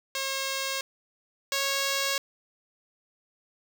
5% pulse tone pair in turn, 540 / 549.8 Hz, C#5 / C#5, -45 / -14 cents, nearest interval unison, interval 31 cents, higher second, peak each -17 / -14 dBFS, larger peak second, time 0.15-0.81 / 1.52-2.18 s, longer neither, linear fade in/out 2 ms, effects none

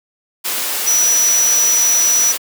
sine tone in noise, 5890 Hz, F#8, 9 cents flat, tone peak -11 dBFS, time 0.86-2.33 s, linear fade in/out 20 ms, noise white, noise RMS -20 dBFS, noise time 0.44-2.38 s, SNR +6 dB, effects high-pass 300 Hz 12 dB/octave

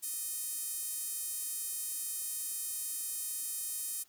sawtooth tone with high-pass filter, 622.3 Hz, D#5, in tune, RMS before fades -38 dBFS, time 0.02-4.04 s, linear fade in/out 20 ms, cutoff 9400 Hz, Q 1.7, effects white hiss -66 dBFS RMS until 4.08 s

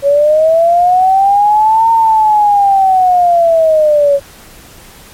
sine linear two-way sweep, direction up then down, 554.4 to 915 to 554.4 Hz, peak -5 dBFS, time 0.02-4.2 s, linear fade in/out 50 ms, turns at 1.91 s, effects pink hiss -37 dBFS RMS until 5.13 s + MP3 64 kbps

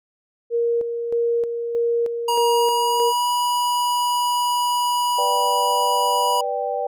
sine tone with tremolo, 468.9 Hz, A#4, 10 cents sharp, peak -17 dBFS, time 0.5-3.13 s, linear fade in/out 50 ms, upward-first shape square, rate 1.6 Hz, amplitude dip 50%
square tone with pitch glide, 952 to 974.3 Hz, A#5 to B5, +36 to -24 cents, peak -19 dBFS, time 2.28-6.41 s, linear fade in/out 5 ms, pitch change +40 cents, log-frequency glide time 2.49-3.29 s
sine chord, G major, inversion first, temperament just, 490 / 588 / 784 Hz, B4 / D5 / G5, -14 / +2 / 0 cents, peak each -26 / -26 / -25 dBFS, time 5.18-6.87 s, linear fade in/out 5 ms
effects none

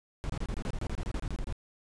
brown noise bursts, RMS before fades -33 dBFS, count 16, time 0.24-1.525 s, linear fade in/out 0 ms, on 55 ms, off 27 ms, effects resampled to 22050 Hz

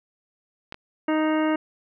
clicks, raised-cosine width 0.3 ms, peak -18 / -23 dBFS, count 2, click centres 0.724 / 0.744 s
harmonic tone, 311.1 Hz, D#4, in tune, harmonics 1 / 2 / 3 / 4 / 5 / 6 / 7 / 9, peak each -21 / -27 / -31 / -33 / -35 / -37 / -38 / -40 dBFS, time 1.08-1.56 s, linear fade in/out 5 ms
effects none

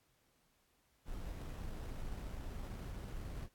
brown noise with sample-and-hold, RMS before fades -44 dBFS, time 1.05-3.49 s, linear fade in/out 50 ms, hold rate 4410 Hz, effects pink hiss -75 dBFS RMS until 3.54 s + AAC 64 kbps

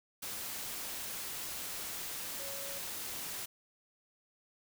sine tone in noise, 554.4 Hz, C#5, in tune, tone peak -47 dBFS, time 2.39-2.79 s, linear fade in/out 10 ms, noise white, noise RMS -41 dBFS, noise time 0.22-3.46 s, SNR -9 dB, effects none

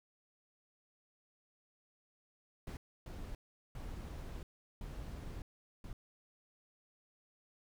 brown noise bursts at uneven times, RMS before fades -45 dBFS, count 5, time 2.67-2.77 / 3.06-3.35 / 3.75-4.43 / 4.81-5.42 / 5.84-5.93 s, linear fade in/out 2 ms, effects none

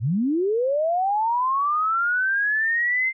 sine linear sweep, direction up, 98 to 2098 Hz, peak -19 dBFS, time 0-3.13 s, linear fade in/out 50 ms, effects none

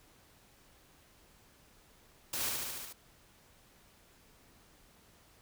white noise with echo, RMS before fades -36 dBFS, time 2.33-2.49 s, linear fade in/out 5 ms, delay 73 ms, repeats 6, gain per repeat -2 dB, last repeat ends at 2.928 s, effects pink hiss -63 dBFS RMS until 5.41 s

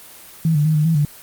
sine tone with pitch steps, 162 / 147.9 / 156.5 / 151.3 / 163.6 / 146.9 Hz, E3 / D3 / D#3 / D#3 / E3 / D3, -30 / +13 / +10 / -48 / -13 / +1 cents, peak -13 dBFS, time 0.45-1.05 s, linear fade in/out 2 ms, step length 100 ms, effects white hiss -41 dBFS RMS until 1.22 s + Opus 24 kbps

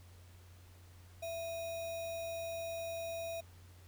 sine tone with sample-and-hold, 665 Hz, E5, 15 cents sharp, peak -38 dBFS, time 1.22-3.41 s, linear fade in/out 10 ms, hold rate 3150 Hz, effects added 89 Hz sine -55 dBFS peak until 3.87 s + pink hiss -64 dBFS RMS until 3.87 s

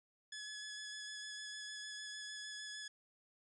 15% pulse tone with vibrato, 1700 Hz, G#6, 40 cents sharp, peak -39 dBFS, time 0.32-2.88 s, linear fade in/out 5 ms, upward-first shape square, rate 6.6 Hz, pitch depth 11 cents each way, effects resampled to 24000 Hz

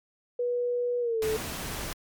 sine tone with pitch glide, 486.9 to 436.3 Hz, B4 to A4, -25 to -15 cents, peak -25 dBFS, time 0.39-1.37 s, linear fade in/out 5 ms, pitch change -190 cents, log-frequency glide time 1-1.23 s
pink noise, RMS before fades -35 dBFS, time 1.22-1.93 s, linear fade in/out 2 ms
effects MP3 96 kbps

